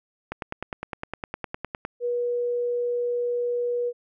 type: click train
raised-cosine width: 0.5 ms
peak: -15 dBFS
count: 16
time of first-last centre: 0.32-1.851 s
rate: 9.8 Hz
type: tone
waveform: sine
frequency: 483.4 Hz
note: B4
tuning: 37 cents flat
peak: -23 dBFS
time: 2-3.93 s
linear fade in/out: 50 ms
effects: none